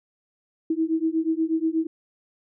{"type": "beating tone pair", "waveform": "sine", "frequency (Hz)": [318.5, 326.8], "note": ["D#4", "E4"], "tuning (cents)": [41, -15], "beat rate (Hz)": 8.3, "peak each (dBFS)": -24, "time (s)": [0.7, 1.87], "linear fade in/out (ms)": 5, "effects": []}